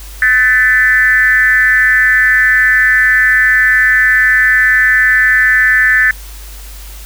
sine tone with frequency modulation, 1760 Hz, A6, in tune, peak -6 dBFS, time 0.22-6.11 s, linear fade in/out 2 ms, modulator 242 Hz, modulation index 0.86, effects added 50 Hz sine -28 dBFS peak until 7.05 s + white hiss -35 dBFS RMS until 7.05 s

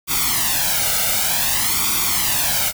white noise with flanger, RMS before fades -19 dBFS, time 0.07-2.73 s, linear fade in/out 50 ms, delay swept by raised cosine 0.86 to 1.4 ms, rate 0.54 Hz, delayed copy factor +0.75, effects none

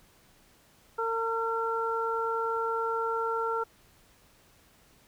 harmonic tone, 454.9 Hz, A#4, 42 cents flat, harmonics 1 / 2 / 3, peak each -31 / -33 / -31 dBFS, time 0.98-3.64 s, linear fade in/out 10 ms, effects pink hiss -61 dBFS RMS until 5.07 s

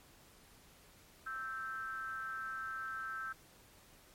triangle ring-modulated tone, 121.4 Hz, B2, 29 cents flat, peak -34 dBFS, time 1.26-3.33 s, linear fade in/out 10 ms, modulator 1440 Hz, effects pink hiss -62 dBFS RMS until 4.14 s + MP3 64 kbps

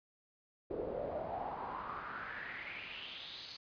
brown noise with band-pass filter sweep, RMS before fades -43 dBFS, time 0.7-3.57 s, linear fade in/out 10 ms, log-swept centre 430 to 4600 Hz, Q 5.1, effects resampled to 11025 Hz

